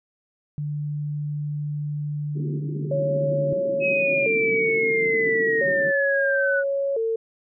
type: tone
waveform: sine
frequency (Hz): 147.8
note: D3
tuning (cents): +11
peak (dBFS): -25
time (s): 0.58-3.53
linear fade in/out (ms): 0
type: band-pass noise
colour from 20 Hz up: white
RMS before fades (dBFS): -34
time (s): 2.35-5.92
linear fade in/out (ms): 20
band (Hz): 130 to 420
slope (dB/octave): 96
type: tone with vibrato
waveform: sine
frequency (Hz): 499.5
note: B4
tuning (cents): +20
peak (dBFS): -21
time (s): 2.91-7.16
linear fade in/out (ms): 5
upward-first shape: square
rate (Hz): 0.37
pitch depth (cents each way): 180
type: linear sweep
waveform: sine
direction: down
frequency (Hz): 2570 to 1458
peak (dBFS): -21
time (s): 3.8-6.64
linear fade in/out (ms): 50
effects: none